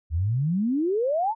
sine exponential sweep, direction up, 73.8 to 932.3 Hz, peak -21 dBFS, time 0.1-1.35 s, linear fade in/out 50 ms, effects none

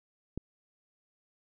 click, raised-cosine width 3 ms, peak -22 dBFS, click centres 0.376 s, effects none

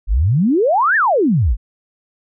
sine exponential two-way sweep, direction up then down, 42.38 to 1850 to 42.38 Hz, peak -11 dBFS, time 0.07-1.57 s, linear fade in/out 50 ms, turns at 0.96 s, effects none

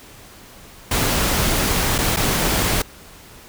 pink noise with dropouts, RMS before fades -19 dBFS, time 0.91-2.82 s, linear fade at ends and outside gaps 5 ms, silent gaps 1.982-1.986 / 2.163-2.169 s, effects pink hiss -43 dBFS RMS until 3.48 s

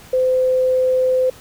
sine tone, 513 Hz, C5, 34 cents flat, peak -13 dBFS, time 0.13-1.3 s, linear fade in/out 5 ms, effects pink hiss -43 dBFS RMS until 1.4 s

